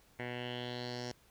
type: tone with low-pass filter sweep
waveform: 10% pulse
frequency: 122.6 Hz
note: B2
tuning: 12 cents flat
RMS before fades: -41 dBFS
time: 0.19-1.12 s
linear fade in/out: 5 ms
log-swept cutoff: 2200 to 5600 Hz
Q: 4.4
effects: pink hiss -66 dBFS RMS until 1.3 s